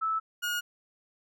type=tone pair in turn; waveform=sine / 30% pulse; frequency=1310 / 1437 Hz; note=E6 / F6; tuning=-11 / +49 cents; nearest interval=major second; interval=160 cents; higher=second; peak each=-26 dBFS; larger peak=neither; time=0.01-0.2 / 0.42-0.61 s; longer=neither; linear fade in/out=20 ms; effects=none